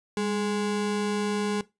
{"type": "ring-modulated tone", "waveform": "square", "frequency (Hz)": 311.1, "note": "D#4", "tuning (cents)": 0, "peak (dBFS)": -23, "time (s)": [0.17, 1.61], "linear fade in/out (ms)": 2, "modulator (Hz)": 109, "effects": ["noise-tail reverb RT60 0.2 s tail -18 dB re dry", "resampled to 22050 Hz"]}